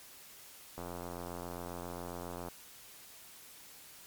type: click train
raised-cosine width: 1 ms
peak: -28 dBFS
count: 150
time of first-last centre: 0.78-2.485 s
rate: 87.4 Hz
effects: white hiss -54 dBFS RMS until 4.06 s + MP3 96 kbps